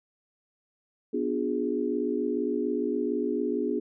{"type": "chord", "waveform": "sine", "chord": "B diminished seventh", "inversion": "none", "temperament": "equal with one note detuned", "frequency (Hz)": [246.9, 293.7, 358, 415.3], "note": ["B3", "D4", "F4", "Ab4"], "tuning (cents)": [0, 0, 43, 0], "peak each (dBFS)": [-31, -31, -32, -30], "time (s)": [1.13, 3.8], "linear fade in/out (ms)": 10, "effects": []}